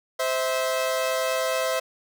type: tone pair together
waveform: sawtooth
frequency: 520.8 / 650 Hz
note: C5 / E5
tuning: -8 / -24 cents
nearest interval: major third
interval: 384 cents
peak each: -22 dBFS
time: 0.19-1.8 s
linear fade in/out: 10 ms
effects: none